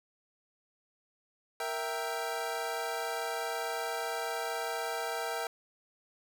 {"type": "chord", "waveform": "25% pulse", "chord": "E diminished", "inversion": "second", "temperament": "equal", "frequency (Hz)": [466.2, 659.3, 784], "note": ["Bb4", "E5", "G5"], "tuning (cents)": [0, 0, 0], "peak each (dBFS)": -34, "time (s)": [1.6, 5.47], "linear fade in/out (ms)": 2, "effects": []}